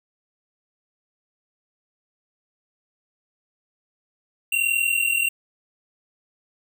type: tone pair together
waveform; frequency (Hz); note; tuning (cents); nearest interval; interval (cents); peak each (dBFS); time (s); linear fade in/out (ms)
square; 2730 / 2771; F7 / F7; -40 / -14; unison; 26; -23; 4.52-5.29; 5
effects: none